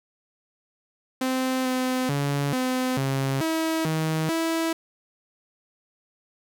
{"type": "tone with pitch steps", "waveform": "sawtooth", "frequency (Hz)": [259.1, 256, 142.1, 255.7, 135.5, 322.3, 158.4, 327.3], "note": ["C4", "C4", "C#3", "C4", "C#3", "E4", "D#3", "E4"], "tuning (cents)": [-17, -38, 43, -40, -39, -39, 31, -12], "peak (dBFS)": -19, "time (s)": [1.21, 4.73], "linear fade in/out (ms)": 5, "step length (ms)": 440, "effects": []}